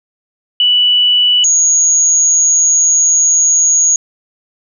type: tone pair in turn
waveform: sine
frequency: 2960 / 6668 Hz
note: F#7 / G#8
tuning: 0 / +6 cents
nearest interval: octave + major second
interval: 1406 cents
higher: second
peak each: -7 / -7 dBFS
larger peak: neither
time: 0.6-1.44 / 1.44-3.96 s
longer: second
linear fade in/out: 2 ms
effects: none